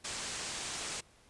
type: low-pass noise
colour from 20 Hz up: white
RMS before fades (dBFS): -40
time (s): 0.04-1.01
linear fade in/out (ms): 10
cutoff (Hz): 8900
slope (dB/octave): 48
effects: pink hiss -63 dBFS RMS until 1.29 s + resampled to 24000 Hz